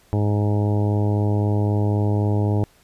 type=harmonic tone; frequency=103.83 Hz; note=G#2; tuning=in tune; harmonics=1 / 2 / 3 / 4 / 5 / 6 / 7 / 8 / 9; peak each=-18 / -27 / -27 / -29 / -34 / -34 / -38 / -35 / -41 dBFS; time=0.13-2.64 s; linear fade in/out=0 ms; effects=pink hiss -56 dBFS RMS until 2.83 s + resampled to 32000 Hz